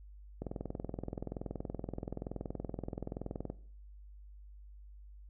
click train, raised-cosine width 2 ms, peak -25 dBFS, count 66, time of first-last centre 0.42-3.501 s, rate 21.1 Hz, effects noise-tail reverb RT60 0.5 s tail -17 dB re dry + added 50 Hz sine -50 dBFS peak until 5.29 s

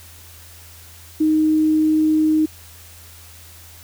sine tone, 311.1 Hz, D#4, in tune, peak -13 dBFS, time 1.2-2.46 s, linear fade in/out 10 ms, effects added 84 Hz sine -44 dBFS peak until 3.83 s + white hiss -44 dBFS RMS until 3.83 s

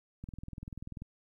click train, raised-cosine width 5 ms, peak -30 dBFS, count 17, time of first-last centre 0.24-1.02 s, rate 20.5 Hz, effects 12-bit

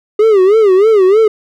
triangle tone with vibrato, 406.7 Hz, G#4, 36 cents flat, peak -3 dBFS, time 0.19-1.28 s, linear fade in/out 5 ms, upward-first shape sine, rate 3.2 Hz, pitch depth 170 cents each way, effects none

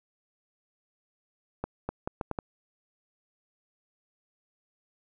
accelerating click train, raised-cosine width 1 ms, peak -17 dBFS, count 6, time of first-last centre 1.64-2.388 s, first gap 250 ms, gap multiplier 0.74, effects none

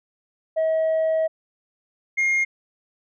sine tone pair in turn, 640 / 2132 Hz, D#5 / C7, +49 / +32 cents, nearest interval octave + major sixth, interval 2083 cents, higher second, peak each -16 / -15 dBFS, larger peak second, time 0.56-1.28 / 2.17-2.45 s, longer first, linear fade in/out 20 ms, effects tanh soft clip ceiling -17 dBFS

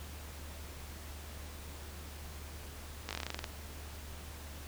slowing click train, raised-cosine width 0.2 ms, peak -19 dBFS, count 12, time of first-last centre 3.09-3.442 s, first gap 18 ms, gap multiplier 1.11, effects added 74 Hz sine -46 dBFS peak until 4.67 s + pink hiss -50 dBFS RMS until 4.67 s

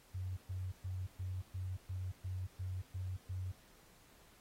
sine tone bursts, 92.5 Hz, F#2, in tune, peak -38 dBFS, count 10, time 0.14-3.52 s, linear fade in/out 10 ms, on 230 ms, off 120 ms, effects pink hiss -65 dBFS RMS until 4.4 s + AAC 48 kbps

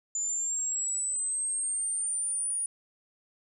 sine linear sweep, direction up, 7040 to 9630 Hz, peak -28 dBFS, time 0.15-2.66 s, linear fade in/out 2 ms, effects none

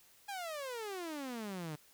sawtooth exponential sweep, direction down, 828 to 146.83 Hz, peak -36 dBFS, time 0.28-1.76 s, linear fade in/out 10 ms, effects white hiss -64 dBFS RMS until 1.93 s

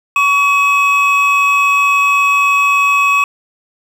triangle tone pair together, 1125.9 / 2557 Hz, C#6 / D#7, +27 / +47 cents, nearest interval octave + major second, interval 1420 cents, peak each -10 dBFS, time 0.16-3.24 s, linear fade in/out 2 ms, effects 7-bit

